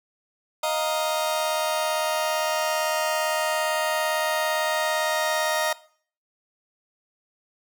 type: chord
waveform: sawtooth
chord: Eb suspended second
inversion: none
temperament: just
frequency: 622.3 / 700 / 933.4 Hz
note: Eb5 / F5 / Bb5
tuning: 0 / +4 / +2 cents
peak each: -21 / -27 / -24 dBFS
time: 0.63-5.73 s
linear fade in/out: 5 ms
effects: noise-tail reverb RT60 0.5 s tail -19 dB re dry